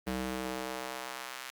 square tone with high-pass filter sweep, 64 Hz, C2, 38 cents flat, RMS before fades -38 dBFS, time 0.07-1.5 s, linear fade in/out 0 ms, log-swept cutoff 160 to 1600 Hz, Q 0.85, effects Opus 24 kbps

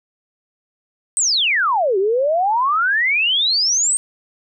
sine exponential two-way sweep, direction down then up, 8620 to 370 to 8620 Hz, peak -14 dBFS, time 1.17-3.97 s, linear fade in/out 0 ms, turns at 1.98 s, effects none

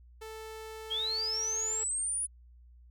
sawtooth tone, 440 Hz, A4, in tune, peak -38 dBFS, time 0.21-1.84 s, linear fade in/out 10 ms
sine linear sweep, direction up, 3136 to 9956 Hz, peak -30 dBFS, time 0.9-2.27 s, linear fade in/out 20 ms
effects added 60 Hz sine -53 dBFS peak until 2.9 s

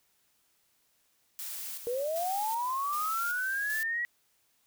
blue noise with tremolo, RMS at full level -39 dBFS, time 1.39-3.83 s, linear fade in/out 0 ms, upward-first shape square, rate 1.3 Hz, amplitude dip 50%
sine linear sweep, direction up, 464.3 to 1936 Hz, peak -29 dBFS, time 1.87-4.05 s, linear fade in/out 0 ms
effects white hiss -71 dBFS RMS until 4.66 s

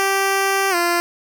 10% pulse tone with pitch glide, 390.4 to 345.8 Hz, G4 to F4, -7 to -17 cents, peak -8 dBFS, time 0-1 s, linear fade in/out 0 ms, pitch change -210 cents, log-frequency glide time 0.7-0.75 s, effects none

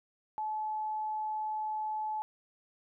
sine tone, 861 Hz, A5, 38 cents flat, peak -32 dBFS, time 0.38-2.22 s, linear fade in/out 0 ms, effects none

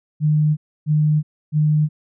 sine tone bursts, 152 Hz, D#3, 40 cents flat, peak -13 dBFS, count 3, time 0.2-1.89 s, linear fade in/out 50 ms, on 370 ms, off 290 ms, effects none

